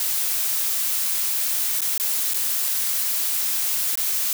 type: noise with dropouts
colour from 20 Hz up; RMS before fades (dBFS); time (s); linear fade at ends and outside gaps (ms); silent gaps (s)
blue; -23; 0-4.33; 1; 1.807-1.817 / 1.978-1.998 / 2.336-2.343 / 3.955-3.974
effects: none